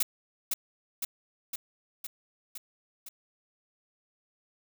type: noise with echo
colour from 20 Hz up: blue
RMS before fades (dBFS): -26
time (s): 0-0.03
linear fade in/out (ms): 5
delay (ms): 510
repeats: 6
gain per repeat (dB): -3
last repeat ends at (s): 3.09
effects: none